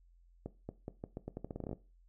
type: accelerating click train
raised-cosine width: 2 ms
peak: -27 dBFS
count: 16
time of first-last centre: 0.46-1.73 s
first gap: 230 ms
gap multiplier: 0.83
effects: noise-tail reverb RT60 0.3 s tail -17 dB re dry + added 43 Hz sine -61 dBFS peak until 2.08 s